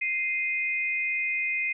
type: tone pair together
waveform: sine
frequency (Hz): 2093 / 2489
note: C7 / D#7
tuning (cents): 0 / 0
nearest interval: minor third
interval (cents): 300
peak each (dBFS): -28 / -28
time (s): 0.01-1.73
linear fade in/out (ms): 10
effects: none